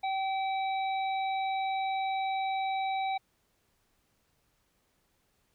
harmonic tone, 770 Hz, G5, 31 cents flat, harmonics 1 / 3 / 5, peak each -29 / -39 / -43 dBFS, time 0.03-3.18 s, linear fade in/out 10 ms, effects pink hiss -73 dBFS RMS until 5.54 s

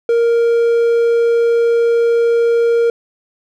triangle tone, 466.7 Hz, A#4, 2 cents sharp, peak -8 dBFS, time 0.09-2.9 s, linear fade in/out 2 ms, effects none

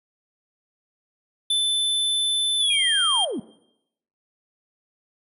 square tone with pitch glide, 3520 to 3191 Hz, A7 to G7, 0 to +30 cents, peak -19 dBFS, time 1.5-3.25 s, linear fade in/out 5 ms, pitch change -170 cents, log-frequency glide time 2.59-2.76 s
sine linear sweep, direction down, 2489 to 184.8 Hz, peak -25 dBFS, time 2.7-3.4 s, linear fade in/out 5 ms
effects noise-tail reverb RT60 0.8 s tail -18 dB re dry + resampled to 32000 Hz

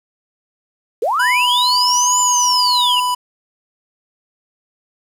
sine linear two-way sweep, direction up then down, 394.9 to 7170 to 2736 Hz, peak -14 dBFS, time 1.02-3 s, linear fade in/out 5 ms, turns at 2.2 s
square tone with vibrato, 987.8 Hz, B5, in tune, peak -16 dBFS, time 1.19-3.15 s, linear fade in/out 10 ms, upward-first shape triangle, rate 2.3 Hz, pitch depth 12 cents each way
effects resampled to 32000 Hz + 7-bit

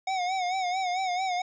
square tone with vibrato, 739 Hz, F#5, 2 cents flat, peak -27 dBFS, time 0.07-1.42 s, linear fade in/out 5 ms, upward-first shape sine, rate 4.5 Hz, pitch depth 73 cents each way, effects resampled to 16000 Hz + 10-bit

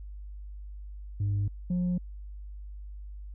sine tone pair in turn, 101.1 / 178.59 Hz, G#2 / F3, -46 / +39 cents, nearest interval minor seventh, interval 985 cents, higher second, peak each -23 / -23 dBFS, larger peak neither, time 1.2-1.48 / 1.7-1.98 s, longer neither, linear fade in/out 5 ms, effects tanh soft clip ceiling -24 dBFS + added 50 Hz sine -39 dBFS peak until 3.34 s

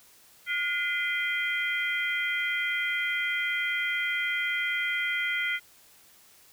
sine tone cluster, 1431 / 2045 / 2416 / 3180 Hz, F6 / C7 / D7 / G7, +42 / -40 / +48 / +24 cents, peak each -32 / -28 / -37 / -36 dBFS, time 0.46-5.6 s, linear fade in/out 50 ms, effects white hiss -57 dBFS RMS until 6.52 s

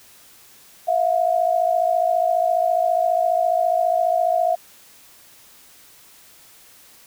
sine tone pair together, 659.3 / 714 Hz, E5 / F5, 0 / +38 cents, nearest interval minor second, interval 138 cents, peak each -19 dBFS, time 0.87-4.56 s, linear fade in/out 20 ms, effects white hiss -49 dBFS RMS until 7.06 s

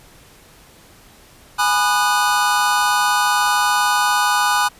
square chord, G# minor seventh, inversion none, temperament equal with one note detuned, 830.6 / 987.8 / 1221 / 1480 Hz, G#5 / B5 / D#6 / F#6, 0 / 0 / -33 / 0 cents, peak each -21 dBFS, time 1.58-4.69 s, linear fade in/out 20 ms, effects pink hiss -47 dBFS RMS until 4.79 s + resampled to 32000 Hz

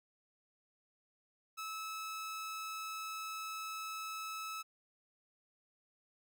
sawtooth tone, 1300 Hz, E6, 24 cents flat, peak -37 dBFS, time 1.57-4.63 s, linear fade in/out 20 ms, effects none

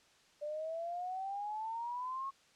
sine exponential sweep, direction up, 587.3 to 1100 Hz, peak -37 dBFS, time 0.41-2.31 s, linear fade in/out 20 ms, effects white hiss -66 dBFS RMS until 2.55 s + low-pass 6000 Hz 12 dB/octave

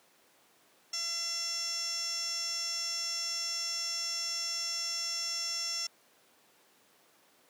15% pulse tone with band-pass filter, 679 Hz, F5, 49 cents flat, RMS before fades -35 dBFS, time 0.93-5.87 s, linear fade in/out 5 ms, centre 5400 Hz, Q 9.1, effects pink hiss -64 dBFS RMS until 7.49 s + high-pass 300 Hz 12 dB/octave

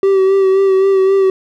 triangle tone with vibrato, 385.8 Hz, G4, 28 cents flat, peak -6 dBFS, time 0.03-1.3 s, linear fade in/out 2 ms, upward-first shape sine, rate 3.8 Hz, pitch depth 29 cents each way, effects none

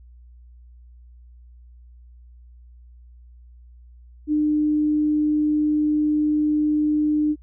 sine tone, 301.5 Hz, D4, 46 cents sharp, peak -17 dBFS, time 4.27-7.36 s, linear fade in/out 50 ms, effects added 60 Hz sine -44 dBFS peak until 7.42 s

